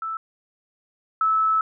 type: tone pair in turn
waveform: sine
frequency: 1318.5 / 1304.9 Hz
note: E6 / E6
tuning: 0 / -18 cents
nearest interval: unison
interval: 18 cents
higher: first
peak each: -26 / -17 dBFS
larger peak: second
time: 0.02-0.17 / 1.21-1.61 s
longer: second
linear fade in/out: 2 ms
effects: none